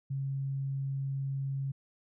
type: tone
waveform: sine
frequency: 136.5 Hz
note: C#3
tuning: 26 cents flat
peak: -31 dBFS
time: 0.1-1.72 s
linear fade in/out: 10 ms
effects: none